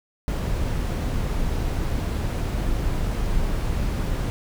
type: noise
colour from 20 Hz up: brown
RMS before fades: -24 dBFS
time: 0.28-4.3 s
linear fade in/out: 0 ms
effects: none